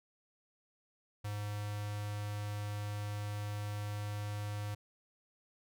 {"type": "tone with notch filter", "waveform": "square", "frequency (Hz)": 103.83, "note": "G#2", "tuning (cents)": 0, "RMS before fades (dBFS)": -39, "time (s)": [1.24, 4.75], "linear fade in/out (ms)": 10, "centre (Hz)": 260, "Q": 0.99, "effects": []}